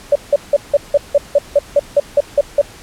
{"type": "tone bursts", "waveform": "sine", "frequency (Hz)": 574, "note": "D5", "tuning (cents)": -40, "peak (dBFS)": -6, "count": 13, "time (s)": [0.12, 2.615], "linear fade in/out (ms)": 5, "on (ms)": 35, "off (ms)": 170, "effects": ["pink hiss -38 dBFS RMS until 2.82 s", "low-pass 11000 Hz 12 dB/octave"]}